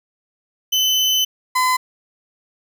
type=tone pair in turn; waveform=35% pulse; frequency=3032 / 1016.2 Hz; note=F#7 / B5; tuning=+42 / +49 cents; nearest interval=octave + perfect fifth; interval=1893 cents; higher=first; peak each=-13 dBFS; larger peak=neither; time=0.72-1.25 / 1.55-1.77 s; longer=first; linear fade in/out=10 ms; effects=none